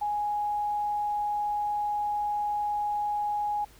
sine tone, 830.6 Hz, G#5, in tune, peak -26 dBFS, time 0.01-3.65 s, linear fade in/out 10 ms, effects added 50 Hz sine -56 dBFS peak until 3.79 s + pink hiss -56 dBFS RMS until 3.79 s

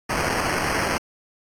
white noise with sample-and-hold, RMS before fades -24 dBFS, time 0.09-0.98 s, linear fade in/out 10 ms, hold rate 3675 Hz, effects low-pass 11000 Hz 12 dB/octave + AAC 64 kbps

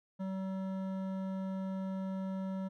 triangle tone with hard clipping, 190.5 Hz, G3, 49 cents flat, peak -37 dBFS, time 0.19-2.69 s, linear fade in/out 20 ms, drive 16 dB, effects none

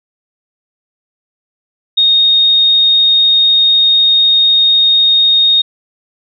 sine tone, 3712 Hz, A#7, 8 cents flat, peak -6 dBFS, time 1.97-5.62 s, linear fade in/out 10 ms, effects none

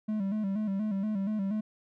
triangle tone with vibrato, 204.4 Hz, G#3, 27 cents flat, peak -26 dBFS, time 0.08-1.61 s, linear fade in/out 10 ms, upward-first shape square, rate 4.2 Hz, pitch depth 85 cents each way, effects none

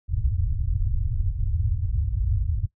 white low-pass noise, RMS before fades -24 dBFS, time 0.08-2.67 s, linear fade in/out 20 ms, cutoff 110 Hz, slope 48 dB/octave, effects noise-tail reverb RT60 0.1 s tail -19 dB re dry

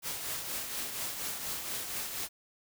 white noise with tremolo, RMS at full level -35 dBFS, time 0.02-2.29 s, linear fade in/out 50 ms, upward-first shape triangle, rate 4.2 Hz, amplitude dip 50%, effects none

